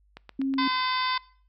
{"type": "click train", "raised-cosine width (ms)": 0.3, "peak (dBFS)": -25, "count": 4, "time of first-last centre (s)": [0.17, 0.539], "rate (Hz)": 8.13}
{"type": "tone", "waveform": "sine", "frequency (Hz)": 270, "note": "C#4", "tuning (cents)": -45, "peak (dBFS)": -24, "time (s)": [0.39, 0.68], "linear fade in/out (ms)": 5}
{"type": "harmonic tone", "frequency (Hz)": 511, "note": "C5", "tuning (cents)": -41, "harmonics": [2, 3, 4, 5, 6, 7, 8, 9, 10], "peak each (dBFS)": [-26, -35, -32, -39, -42, -33, -45, -35, -41], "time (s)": [0.58, 1.18], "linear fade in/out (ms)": 5}
{"effects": ["noise-tail reverb RT60 0.5 s tail -23 dB re dry", "added 50 Hz sine -60 dBFS peak until 1.48 s"]}